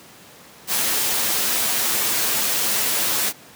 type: noise with comb filter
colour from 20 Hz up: white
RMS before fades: -21 dBFS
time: 0.67-3.33 s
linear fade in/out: 50 ms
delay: 9.2 ms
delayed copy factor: +0.55
effects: pink hiss -45 dBFS RMS until 3.55 s + high-pass 150 Hz 12 dB/octave